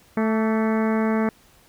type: harmonic tone with a mistuned harmonic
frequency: 220 Hz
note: A3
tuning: in tune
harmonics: 1 / 2 / 3 / 4 / 5 / 6 / 7 / 8 / 9 / 10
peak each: -20 / -26 / -30 / -32 / -34 / -36 / -37 / -38 / -39 / -40 dBFS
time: 0.17-1.29 s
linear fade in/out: 2 ms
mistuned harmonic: 5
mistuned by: +52 cents
effects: pink hiss -55 dBFS RMS until 1.68 s